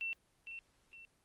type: tone with echo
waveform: sine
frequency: 2700 Hz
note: E7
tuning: 41 cents sharp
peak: -36 dBFS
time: 0.01-0.13 s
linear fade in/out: 0 ms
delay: 460 ms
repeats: 2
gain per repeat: -8 dB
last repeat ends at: 1.05 s
effects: pink hiss -73 dBFS RMS until 1.24 s + Opus 24 kbps